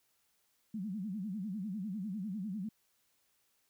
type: tone with vibrato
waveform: sine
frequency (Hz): 199.9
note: G3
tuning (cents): +34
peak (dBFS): -36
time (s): 0.74-2.69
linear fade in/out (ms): 5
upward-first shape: sine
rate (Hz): 10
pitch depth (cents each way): 200
effects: white hiss -75 dBFS RMS until 3.69 s